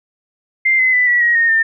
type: tone with pitch steps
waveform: sine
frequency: 2093 / 2042 / 1991.6 / 1942.7 / 1895.1 / 1848.6 / 1803.2 Hz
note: C7 / C7 / B6 / B6 / A#6 / A#6 / A6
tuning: 0 / -43 / +14 / -29 / +28 / -15 / +42 cents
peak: -10 dBFS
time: 0.65-1.63 s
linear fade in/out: 10 ms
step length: 140 ms
effects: none